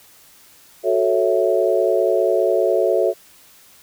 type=chord; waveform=sine; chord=F# minor seventh; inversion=none; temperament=equal; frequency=370 / 440 / 554.4 / 659.3 Hz; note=F#4 / A4 / C#5 / E5; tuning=0 / 0 / 0 / 0 cents; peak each=-20 dBFS; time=0.83-3.14 s; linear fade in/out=50 ms; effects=white hiss -49 dBFS RMS until 3.82 s